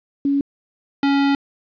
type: tone pair in turn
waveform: sine / square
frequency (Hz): 280.2 / 279.2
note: C#4 / C#4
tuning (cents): +19 / +13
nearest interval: unison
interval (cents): 6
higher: first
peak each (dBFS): -15 / -15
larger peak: neither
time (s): 0.25-0.41 / 1.03-1.35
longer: second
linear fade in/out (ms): 2
effects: resampled to 11025 Hz + 9-bit